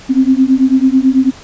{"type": "beating tone pair", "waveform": "sine", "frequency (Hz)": [258.3, 267.4], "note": ["C4", "C4"], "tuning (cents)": [-22, 38], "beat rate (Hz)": 9.1, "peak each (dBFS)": -10, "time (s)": [0.09, 1.31], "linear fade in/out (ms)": 20, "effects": ["pink hiss -36 dBFS RMS until 1.43 s", "resampled to 16000 Hz"]}